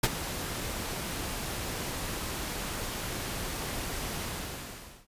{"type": "noise with ADSR envelope", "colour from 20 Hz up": "pink", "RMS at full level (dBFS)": -22, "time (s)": [0.03, 5.07], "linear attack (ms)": 8, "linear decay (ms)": 38, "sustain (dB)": -13, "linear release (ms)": 840, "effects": ["resampled to 32000 Hz"]}